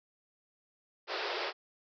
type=band-pass noise; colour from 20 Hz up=pink; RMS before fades=-36 dBFS; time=1.07-1.53 s; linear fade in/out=50 ms; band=350 to 5200 Hz; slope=96 dB/octave; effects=none